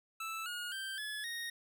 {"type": "tone with pitch steps", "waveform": "25% pulse", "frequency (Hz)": [1318.5, 1437.8, 1568, 1709.9, 1864.6], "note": ["E6", "F6", "G6", "A6", "A#6"], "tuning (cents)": [0, 50, 0, -50, 0], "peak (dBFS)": -35, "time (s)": [0.2, 1.5], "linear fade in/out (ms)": 5, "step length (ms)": 260, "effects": []}